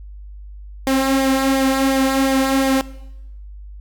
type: tone with flanger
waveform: sawtooth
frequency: 267.9 Hz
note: C4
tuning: 41 cents sharp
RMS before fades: -17 dBFS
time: 0.87-2.81 s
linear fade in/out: 0 ms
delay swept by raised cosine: 0.71 to 3.41 ms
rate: 2.8 Hz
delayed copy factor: -0.55
effects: noise-tail reverb RT60 0.9 s tail -19 dB re dry + added 50 Hz sine -33 dBFS peak until 3.8 s